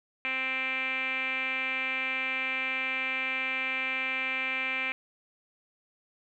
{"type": "tone with low-pass filter", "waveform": "5% pulse", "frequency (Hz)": 261.6, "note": "C4", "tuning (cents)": 0, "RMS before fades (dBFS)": -31, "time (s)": [0.25, 4.92], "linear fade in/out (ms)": 0, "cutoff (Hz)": 2400, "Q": 8.1, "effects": []}